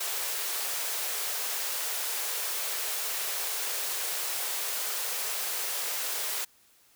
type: high-pass noise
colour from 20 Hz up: white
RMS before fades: -32 dBFS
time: 0-6.45 s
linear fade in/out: 10 ms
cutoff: 390 Hz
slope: 48 dB/octave
effects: white hiss -62 dBFS RMS until 6.95 s